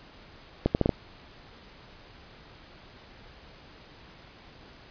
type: accelerating click train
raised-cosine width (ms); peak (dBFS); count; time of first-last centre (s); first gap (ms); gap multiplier
2; -8; 5; 0.66-0.892; 89; 0.72
effects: pink hiss -51 dBFS RMS until 4.9 s + resampled to 11025 Hz